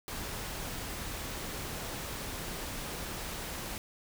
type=noise; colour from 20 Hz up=pink; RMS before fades=-39 dBFS; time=0.08-3.78 s; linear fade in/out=0 ms; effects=none